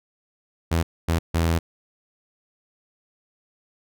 sawtooth tone bursts at uneven times, 82.9 Hz, E2, 10 cents sharp, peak -15 dBFS, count 3, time 0.71-0.83 / 1.08-1.19 / 1.34-1.59 s, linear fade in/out 10 ms, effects none

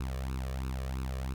sawtooth tone with flanger, 65.41 Hz, C2, in tune, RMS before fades -35 dBFS, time 0-1.34 s, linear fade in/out 5 ms, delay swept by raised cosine 0.75 to 1.75 ms, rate 3 Hz, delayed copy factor +0.8, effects none

